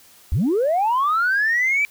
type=linear sweep; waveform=sine; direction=up; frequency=55 to 2346 Hz; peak=-15 dBFS; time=0.32-1.85 s; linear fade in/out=0 ms; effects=tanh soft clip ceiling -13 dBFS + white hiss -50 dBFS RMS until 1.9 s